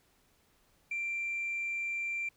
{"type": "tone", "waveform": "sine", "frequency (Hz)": 2360, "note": "D7", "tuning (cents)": 8, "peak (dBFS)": -31, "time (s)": [0.91, 2.29], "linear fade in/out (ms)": 5, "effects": ["tanh soft clip ceiling -29 dBFS", "pink hiss -69 dBFS RMS until 2.36 s"]}